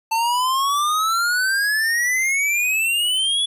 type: exponential sweep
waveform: square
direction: up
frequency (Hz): 889 to 3433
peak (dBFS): -18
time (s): 0.11-3.46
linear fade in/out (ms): 10
effects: resampled to 32000 Hz